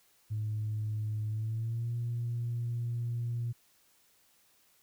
sine tone with pitch glide, 107.4 to 118.48 Hz, A2 to A#2, -41 to +29 cents, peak -30 dBFS, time 0.3-3.53 s, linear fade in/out 20 ms, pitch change +170 cents, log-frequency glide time 1.28-1.92 s, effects tanh soft clip ceiling -27 dBFS + white hiss -67 dBFS RMS until 4.82 s

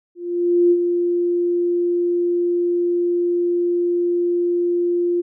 sine tone with ADSR envelope, 349.2 Hz, F4, in tune, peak -10 dBFS, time 0.15-5.22 s, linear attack 560 ms, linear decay 56 ms, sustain -6 dB, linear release 20 ms, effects none

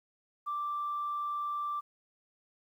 sine tone, 1174.7 Hz, D6, in tune, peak -31 dBFS, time 0.46-1.81 s, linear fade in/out 20 ms, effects tanh soft clip ceiling -27 dBFS + 11-bit

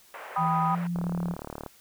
pink band-pass noise, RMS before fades -42 dBFS, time 0.14-0.87 s, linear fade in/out 0 ms, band 520 to 2200 Hz, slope 24 dB/octave
sine chord, G augmented, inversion none, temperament equal, 784 / 987.8 / 1244.5 Hz, G5 / B5 / D#6, 0 / 0 / 0 cents, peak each -28 dBFS, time 0.36-0.75 s, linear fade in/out 2 ms
sine tone with pitch glide, 164.81 to 173.7 Hz, E3 to F3, 0 to -9 cents, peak -27 dBFS, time 0.37-1.36 s, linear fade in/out 50 ms, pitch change +91 cents, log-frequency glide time 0.69-0.74 s
click train, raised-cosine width 1 ms, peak -22 dBFS, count 27, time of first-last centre 0.96-1.663 s, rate 37 Hz
effects white hiss -57 dBFS RMS until 1.8 s

